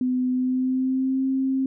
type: tone with pitch glide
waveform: sine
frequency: 253.1 to 265.5 Hz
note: B3 to C4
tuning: +43 to +25 cents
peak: -20 dBFS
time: 0.01-1.66 s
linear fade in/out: 2 ms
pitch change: +82 cents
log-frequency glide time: 0.3-1.25 s
effects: none